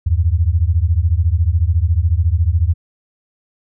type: beating tone pair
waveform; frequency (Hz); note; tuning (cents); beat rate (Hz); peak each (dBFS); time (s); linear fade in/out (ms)
sine; 78 / 92; D#2 / F#2; +5 / -9; 14; -14 / -15; 0.06-2.74; 10
effects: none